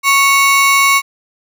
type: ring-modulated tone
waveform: 40% pulse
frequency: 1660 Hz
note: G#6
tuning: 1 cent flat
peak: -4 dBFS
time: 0.03-1.02 s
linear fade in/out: 50 ms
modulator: 554 Hz
effects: none